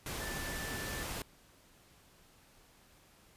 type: tone in noise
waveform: sine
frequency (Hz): 1760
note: A6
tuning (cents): 0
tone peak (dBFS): -44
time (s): 0.21-1.03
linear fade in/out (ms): 2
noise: pink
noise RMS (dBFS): -40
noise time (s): 0.06-1.22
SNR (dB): -7
effects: pink hiss -63 dBFS RMS until 3.36 s + resampled to 32000 Hz